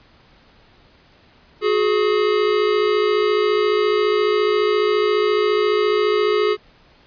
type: tone pair together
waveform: square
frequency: 366.8 / 421.3 Hz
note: F#4 / G#4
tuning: -15 / +25 cents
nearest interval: major second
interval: 240 cents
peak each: -22 / -17 dBFS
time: 1.61-6.57 s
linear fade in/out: 50 ms
effects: pink hiss -52 dBFS RMS until 7.06 s + resampled to 11025 Hz